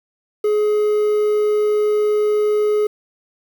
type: tone with quantisation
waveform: triangle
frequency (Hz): 421.6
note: G#4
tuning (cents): +26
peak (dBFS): -12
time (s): 0.44-2.87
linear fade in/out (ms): 5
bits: 7
effects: none